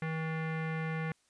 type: tone with low-pass filter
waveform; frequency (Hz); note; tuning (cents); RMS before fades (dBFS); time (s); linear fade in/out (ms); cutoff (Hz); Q
square; 160; D#3; +49; -35; 0.02-1.12; 2; 2000; 3.5
effects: white hiss -71 dBFS RMS until 1.29 s + resampled to 22050 Hz